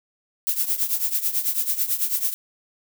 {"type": "noise with tremolo", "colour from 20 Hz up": "violet", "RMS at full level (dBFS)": -20, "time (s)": [0.47, 2.34], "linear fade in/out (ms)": 0, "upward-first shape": "triangle", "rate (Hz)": 9.1, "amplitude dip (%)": 85, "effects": []}